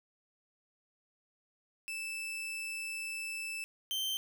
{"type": "tone pair in turn", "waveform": "40% pulse", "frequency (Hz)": [2637, 3121], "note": ["E7", "G7"], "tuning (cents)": [0, -8], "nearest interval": "minor third", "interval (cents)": 292, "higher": "second", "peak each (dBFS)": [-36, -32], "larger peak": "second", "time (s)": [[1.88, 3.64], [3.91, 4.17]], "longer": "first", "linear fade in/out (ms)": 0, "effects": []}